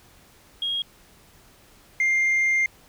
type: tone pair in turn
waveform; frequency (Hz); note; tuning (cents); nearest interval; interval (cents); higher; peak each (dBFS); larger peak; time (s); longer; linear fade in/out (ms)
sine; 3271 / 2107; G#7 / C7; -27 / +12; minor sixth; 761; first; -23 / -16; second; 0.62-0.82 / 2-2.66; second; 2
effects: tanh soft clip ceiling -17 dBFS + pink hiss -54 dBFS RMS until 2.88 s